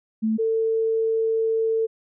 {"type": "tone pair in turn", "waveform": "sine", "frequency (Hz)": [220, 447.6], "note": ["A3", "A4"], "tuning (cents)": [0, 30], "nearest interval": "octave", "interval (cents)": 1230, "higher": "second", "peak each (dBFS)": -19, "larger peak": "neither", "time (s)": [[0.22, 0.38], [0.38, 1.87]], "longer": "second", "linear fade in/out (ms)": 20, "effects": []}